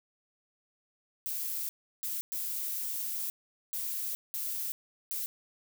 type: noise bursts at uneven times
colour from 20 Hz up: violet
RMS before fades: -35 dBFS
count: 6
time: 1.26-1.69 / 2.03-2.21 / 2.32-3.3 / 3.73-4.15 / 4.34-4.72 / 5.11-5.26 s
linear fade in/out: 0 ms
effects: none